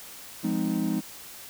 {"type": "chord", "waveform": "triangle", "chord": "F minor seventh", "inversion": "none", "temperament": "equal with one note detuned", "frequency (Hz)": [174.61, 207.7, 256.2, 311.1], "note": ["F3", "Ab3", "C4", "Eb4"], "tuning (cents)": [0, 0, -36, 0], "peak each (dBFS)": [-29, -27, -29, -28], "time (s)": [0.43, 1.01], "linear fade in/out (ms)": 20, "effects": ["white hiss -44 dBFS RMS until 1.49 s"]}